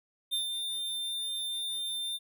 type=tone with ADSR envelope; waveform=square; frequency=3599 Hz; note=A7; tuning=38 cents sharp; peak=-28 dBFS; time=0.31-2.19 s; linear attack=25 ms; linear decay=120 ms; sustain=-5 dB; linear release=37 ms; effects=none